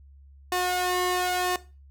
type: tone with flanger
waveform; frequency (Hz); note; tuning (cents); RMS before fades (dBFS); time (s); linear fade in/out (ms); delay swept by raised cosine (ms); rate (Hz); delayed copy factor
sawtooth; 361.8; F#4; -39; -26; 0.52-1.56; 2; 1.1 to 1.77; 0.98; +0.7
effects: noise-tail reverb RT60 0.3 s tail -17 dB re dry + added 69 Hz sine -48 dBFS peak until 1.9 s